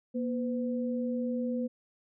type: tone pair together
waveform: sine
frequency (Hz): 238.9 / 506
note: A#3 / B4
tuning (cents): +43 / +42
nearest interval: octave + minor second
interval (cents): 1299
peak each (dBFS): -30 / -35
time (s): 0.14-1.68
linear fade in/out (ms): 20
effects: none